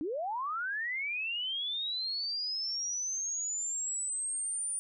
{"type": "linear sweep", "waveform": "sine", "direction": "up", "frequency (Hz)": [277.2, 9397], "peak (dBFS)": -32, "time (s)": [0.01, 4.79], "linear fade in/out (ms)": 0, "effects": []}